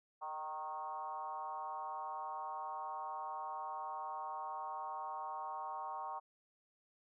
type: tone with frequency modulation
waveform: sine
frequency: 932.3 Hz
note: A#5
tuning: in tune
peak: -40 dBFS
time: 0.21-6.2 s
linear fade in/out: 20 ms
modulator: 159 Hz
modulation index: 1.4
effects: none